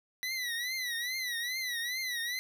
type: tone with vibrato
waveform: 25% pulse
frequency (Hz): 1969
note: B6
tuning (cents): -6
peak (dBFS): -29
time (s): 0.23-2.39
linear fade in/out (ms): 0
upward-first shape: triangle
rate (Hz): 2.4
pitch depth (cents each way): 130
effects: none